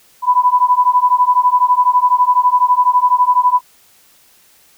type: beating tone pair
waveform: sine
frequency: 987.8 / 999.8 Hz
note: B5 / B5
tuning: 0 / +21 cents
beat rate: 12 Hz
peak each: -12 dBFS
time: 0.22-3.61 s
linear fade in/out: 50 ms
effects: white hiss -50 dBFS RMS until 4.77 s